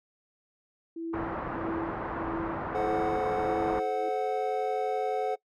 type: tone with tremolo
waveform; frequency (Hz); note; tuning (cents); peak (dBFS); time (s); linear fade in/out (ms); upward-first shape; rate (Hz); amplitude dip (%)
sine; 330.8; E4; +6; -31; 0.96-4.09; 5; sine; 1.6; 85
type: low-pass noise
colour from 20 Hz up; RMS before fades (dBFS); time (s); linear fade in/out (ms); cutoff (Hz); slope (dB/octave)
white; -35; 1.13-3.8; 10; 1300; 24
type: chord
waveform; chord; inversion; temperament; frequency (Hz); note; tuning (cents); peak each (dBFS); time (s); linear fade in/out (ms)
triangle; F# diminished; first; equal with one note detuned; 431.7 / 523.3 / 740; A4 / C5 / F#5; -33 / 0 / 0; -29 / -32 / -28; 2.74-5.36; 20
effects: noise-tail reverb RT60 0.1 s tail -22 dB re dry